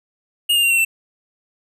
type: tone with pitch steps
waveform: square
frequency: 2848 / 2806 / 2764 / 2723 / 2682 Hz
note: F7 / F7 / F7 / F7 / E7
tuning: +33 / +8 / -19 / -44 / +29 cents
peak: -14 dBFS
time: 0.49-0.85 s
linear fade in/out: 10 ms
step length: 72 ms
effects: none